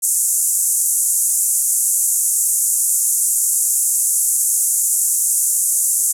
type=band-pass noise; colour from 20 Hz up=pink; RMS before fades=-17 dBFS; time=0.02-6.13 s; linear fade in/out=20 ms; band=7000 to 12000 Hz; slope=48 dB/octave; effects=none